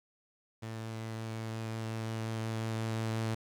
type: tone with level ramp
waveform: sawtooth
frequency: 111.8 Hz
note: A2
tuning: 28 cents sharp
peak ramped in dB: -35 to -27 dBFS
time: 0.62-3.35 s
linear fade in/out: 10 ms
effects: low-pass 10000 Hz 12 dB/octave + 10-bit